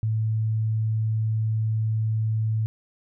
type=tone; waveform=sine; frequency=110 Hz; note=A2; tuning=in tune; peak=-21 dBFS; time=0.03-2.66 s; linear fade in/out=0 ms; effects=none